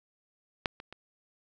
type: clicks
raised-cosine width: 0.3 ms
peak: -11 / -27 / -28 dBFS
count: 3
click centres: 0.658 / 0.801 / 0.926 s
effects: none